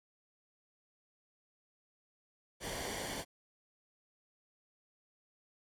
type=noise with comb filter; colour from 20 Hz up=pink; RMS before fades=-40 dBFS; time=2.6-3.25 s; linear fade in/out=50 ms; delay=0.77 ms; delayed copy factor=-0.6; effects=low-pass 11000 Hz 12 dB/octave